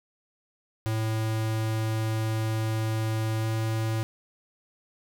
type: tone with pitch glide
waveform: square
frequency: 110.5 to 111.2 Hz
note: A2 to A2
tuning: +8 to +19 cents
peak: -26 dBFS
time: 0.86-4.03 s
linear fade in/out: 0 ms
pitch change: +11 cents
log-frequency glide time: 3.4-3.46 s
effects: none